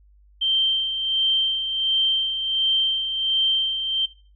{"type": "tone with tremolo", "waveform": "sine", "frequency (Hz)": 3136, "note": "G7", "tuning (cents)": 0, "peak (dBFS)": -17, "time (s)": [0.41, 4.06], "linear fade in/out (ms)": 10, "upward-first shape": "sine", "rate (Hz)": 1.4, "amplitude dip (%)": 55, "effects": ["noise-tail reverb RT60 0.4 s tail -18 dB re dry", "added 50 Hz sine -51 dBFS peak until 4.35 s"]}